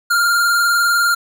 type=tone with vibrato; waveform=square; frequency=1396.9 Hz; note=F6; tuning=in tune; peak=-13 dBFS; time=0.1-1.15 s; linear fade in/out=10 ms; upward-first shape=sine; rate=20 Hz; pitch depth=38 cents each way; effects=none